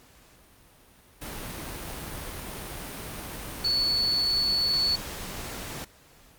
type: tone in noise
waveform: sine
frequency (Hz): 4435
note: C#8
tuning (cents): 0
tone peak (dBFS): -22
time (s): 3.64-4.96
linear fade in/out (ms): 10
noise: pink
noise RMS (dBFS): -37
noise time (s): 1.21-5.85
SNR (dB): +12
effects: pink hiss -56 dBFS RMS until 6.38 s + Opus 48 kbps